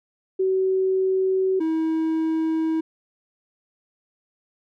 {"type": "tone pair in turn", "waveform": ["sine", "triangle"], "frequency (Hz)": [378.4, 320.7], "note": ["F#4", "E4"], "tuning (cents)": [39, -48], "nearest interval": "minor third", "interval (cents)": 287, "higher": "first", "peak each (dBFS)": -18, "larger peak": "neither", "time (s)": [[0.39, 1.6], [1.6, 2.81]], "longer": "neither", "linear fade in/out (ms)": 10, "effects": []}